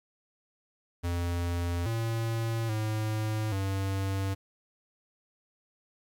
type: tone with pitch steps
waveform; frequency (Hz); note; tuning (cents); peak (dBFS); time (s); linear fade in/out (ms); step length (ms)
square; 86.6 / 114 / 108.4 / 97.1; F2 / A#2 / A2 / G2; -14 / -38 / -25 / -16; -29; 1.03-4.35; 20; 830
effects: 11-bit